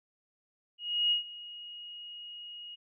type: tone with ADSR envelope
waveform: sine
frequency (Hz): 2881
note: F#7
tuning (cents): -47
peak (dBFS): -23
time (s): 0.78-2.76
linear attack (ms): 330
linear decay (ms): 120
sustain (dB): -19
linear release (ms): 20
effects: none